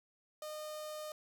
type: tone with notch filter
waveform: sawtooth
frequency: 611 Hz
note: D#5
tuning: 32 cents flat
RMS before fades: -44 dBFS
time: 0.42-1.12 s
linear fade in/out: 2 ms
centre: 2100 Hz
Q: 1.3
effects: none